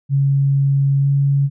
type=tone with pitch glide; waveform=sine; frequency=138.59 to 139.8 Hz; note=C#3 to C#3; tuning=0 to +15 cents; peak=-12 dBFS; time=0.09-1.5 s; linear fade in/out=50 ms; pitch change=+15 cents; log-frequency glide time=1.01-1.07 s; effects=none